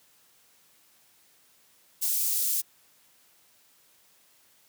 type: high-pass noise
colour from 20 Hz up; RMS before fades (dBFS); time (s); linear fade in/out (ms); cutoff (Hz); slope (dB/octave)
white; -27; 2.01-2.62; 20; 6800; 12
effects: white hiss -62 dBFS RMS until 4.68 s + high-pass 80 Hz 12 dB/octave